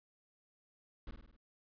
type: noise with echo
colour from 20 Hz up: brown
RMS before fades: -45 dBFS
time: 1.07-1.11 s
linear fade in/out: 2 ms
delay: 51 ms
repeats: 5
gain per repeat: -4 dB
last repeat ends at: 1.365 s
effects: resampled to 11025 Hz